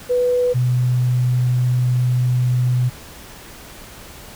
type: tone pair in turn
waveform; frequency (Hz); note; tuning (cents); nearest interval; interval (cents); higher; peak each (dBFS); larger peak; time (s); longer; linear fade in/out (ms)
sine; 493.9 / 124.77; B4 / B2; 0 / +18; 2 octaves; 2382; first; -14; neither; 0.09-0.54 / 0.54-2.9; second; 20
effects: pink hiss -39 dBFS RMS until 4.35 s

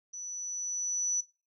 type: tone with level ramp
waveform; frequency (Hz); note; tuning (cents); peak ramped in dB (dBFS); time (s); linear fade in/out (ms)
sine; 5940; F#8; +6; -39 to -27; 0.13-1.21; 10
effects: noise-tail reverb RT60 0.3 s tail -18 dB re dry

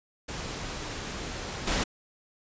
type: noise with level steps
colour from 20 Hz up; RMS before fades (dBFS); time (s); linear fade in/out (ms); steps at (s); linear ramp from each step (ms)
pink; -36 / -27; 0.28-1.84; 10; 1.67; 5
effects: resampled to 16000 Hz

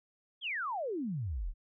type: exponential sweep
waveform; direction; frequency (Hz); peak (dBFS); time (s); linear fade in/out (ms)
sine; down; 3424 to 31.1; -33; 0.41-1.54; 50
effects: none

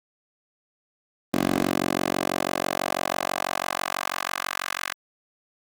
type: tone with high-pass filter sweep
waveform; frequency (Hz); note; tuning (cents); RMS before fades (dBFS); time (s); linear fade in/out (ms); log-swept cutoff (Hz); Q
10% pulse; 46.08; F#1; -6; -27; 1.34-4.94; 0; 270 to 1500; 1.4
effects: Opus 24 kbps

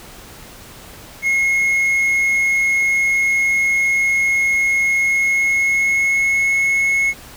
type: tone with pitch glide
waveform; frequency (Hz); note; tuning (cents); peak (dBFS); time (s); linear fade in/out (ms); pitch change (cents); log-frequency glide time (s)
triangle; 2163 to 2182; C#7 to C#7; -43 to -28; -12; 1.22-7.14; 50; +15; 4.98-6.51
effects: pink hiss -39 dBFS RMS until 7.36 s

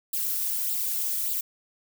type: noise with flanger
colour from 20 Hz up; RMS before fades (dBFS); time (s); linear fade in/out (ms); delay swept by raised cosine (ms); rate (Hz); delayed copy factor
violet; -28; 0.13-1.41; 5; 0.24 to 2.84; 1.7; +0.75
effects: none

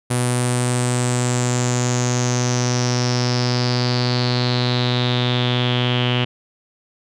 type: tone with low-pass filter sweep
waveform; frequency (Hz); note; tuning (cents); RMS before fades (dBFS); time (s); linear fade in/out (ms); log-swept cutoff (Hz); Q
sawtooth; 123.47; B2; 0; -19; 0.1-6.25; 10; 9700 to 3000; 6.9
effects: none

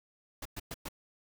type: noise bursts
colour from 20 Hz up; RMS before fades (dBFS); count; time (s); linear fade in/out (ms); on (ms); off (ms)
pink; -40; 4; 0.42-0.886; 5; 34; 110
effects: none

